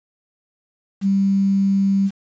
sine tone with quantisation, 196 Hz, G3, in tune, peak -14 dBFS, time 1.01-2.11 s, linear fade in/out 50 ms, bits 7, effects resampled to 16000 Hz

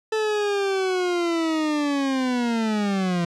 40% pulse linear sweep, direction down, 439.9 to 169.4 Hz, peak -20 dBFS, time 0.12-3.25 s, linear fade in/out 5 ms, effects low-pass 6000 Hz 12 dB/octave

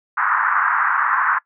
pink band-pass noise, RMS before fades -18 dBFS, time 0.17-1.39 s, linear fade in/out 10 ms, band 1000 to 1700 Hz, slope 48 dB/octave, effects noise-tail reverb RT60 0.1 s tail -22 dB re dry

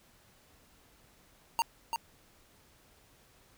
square tone with echo, 925 Hz, A#5, 14 cents flat, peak -26 dBFS, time 1.59-1.62 s, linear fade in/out 0 ms, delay 340 ms, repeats 1, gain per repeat -5 dB, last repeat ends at 1.96 s, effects pink hiss -63 dBFS RMS until 3.57 s

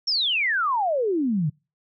sine exponential sweep, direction down, 5610 to 140 Hz, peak -20 dBFS, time 0.07-1.5 s, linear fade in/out 10 ms, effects noise-tail reverb RT60 0.3 s tail -26 dB re dry

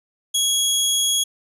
20% pulse tone, 3322 Hz, G#7, in tune, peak -12 dBFS, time 0.34-1.24 s, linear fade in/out 10 ms, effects resampled to 32000 Hz

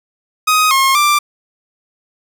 sawtooth tone with pitch steps, 1254 / 1075 / 1180 Hz, D#6 / C6 / D6, +13 / +47 / +8 cents, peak -6 dBFS, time 0.47-1.19 s, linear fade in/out 10 ms, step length 240 ms, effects none

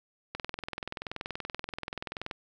click train, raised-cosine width 0.3 ms, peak -19 dBFS, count 42, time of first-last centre 0.35-2.312 s, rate 20.9 Hz, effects none

